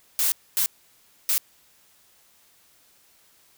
blue noise bursts at uneven times, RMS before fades -22 dBFS, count 3, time 0.19-0.32 / 0.57-0.66 / 1.29-1.38 s, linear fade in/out 0 ms, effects white hiss -59 dBFS RMS until 3.57 s

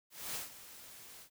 white noise with ADSR envelope, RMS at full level -39 dBFS, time 0.1-1.3 s, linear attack 250 ms, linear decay 140 ms, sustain -14 dB, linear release 85 ms, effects none

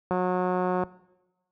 click train, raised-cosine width 1 ms, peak -13 dBFS, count 133, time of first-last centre 0.11-0.835 s, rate 182 Hz, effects noise-tail reverb RT60 1.0 s tail -20 dB re dry + high-pass 60 Hz 12 dB/octave

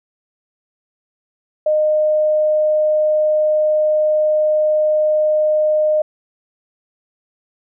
sine tone, 613 Hz, D#5, 26 cents flat, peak -12 dBFS, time 1.66-6.02 s, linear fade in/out 5 ms, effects none

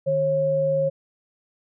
sine tone pair together, 152.65 / 544 Hz, D#3 / C#5, -33 / -33 cents, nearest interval octave + minor seventh, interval 2200 cents, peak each -28 / -19 dBFS, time 0.06-0.9 s, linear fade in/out 20 ms, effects none

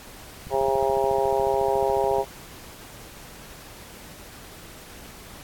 click train, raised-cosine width 5 ms, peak -26 dBFS, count 25, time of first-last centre 0.47-2.184 s, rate 14 Hz
harmonic tone, 134.9 Hz, C#3, 47 cents flat, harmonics 3 / 4 / 5 / 6 / 7, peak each -24 / -26 / -27 / -27 / -29 dBFS, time 0.5-2.25 s, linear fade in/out 50 ms
effects pink hiss -44 dBFS RMS until 5.43 s + AAC 64 kbps

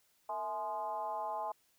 sine tone with frequency modulation, 846 Hz, G#5, 32 cents sharp, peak -35 dBFS, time 0.29-1.52 s, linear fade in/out 5 ms, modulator 194 Hz, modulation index 1.1, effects white hiss -72 dBFS RMS until 1.78 s

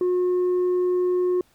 sine tone, 361.1 Hz, F#4, 42 cents flat, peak -16 dBFS, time 0.01-1.41 s, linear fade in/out 2 ms, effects tanh soft clip ceiling -18 dBFS + pink hiss -61 dBFS RMS until 1.54 s

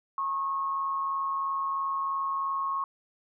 sine tone with amplitude modulation, 1090 Hz, C#6, 29 cents flat, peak -25 dBFS, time 0.18-2.84 s, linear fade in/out 2 ms, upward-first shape sine, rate 163 Hz, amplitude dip 45%, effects none

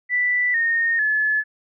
sine tone with pitch steps, 1975.5 / 1843.2 / 1719.8 Hz, B6 / A#6 / A6, 0 / -20 / -40 cents, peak -17 dBFS, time 0.09-1.44 s, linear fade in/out 50 ms, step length 450 ms, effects none

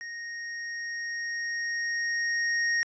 square tone with level ramp, 1864.7 Hz, A#6, in tune, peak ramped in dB -37 to -24 dBFS, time 0.01-2.83 s, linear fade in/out 0 ms, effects resampled to 16000 Hz

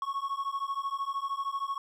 triangle beating tone pair, 1097 / 1110 Hz, C#6 / C#6, -18 / +2 cents, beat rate 13 Hz, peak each -32 / -32 dBFS, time 0.02-1.78 s, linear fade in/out 2 ms, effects none

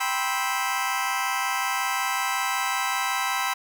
25% pulse chord, C major seventh, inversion second, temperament just, 784.9 / 981.1 / 1046.5 / 1308.1 Hz, G5 / B5 / C6 / E6, +2 / -12 / 0 / -14 cents, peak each -26 dBFS, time 0-3.54 s, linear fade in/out 10 ms, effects none

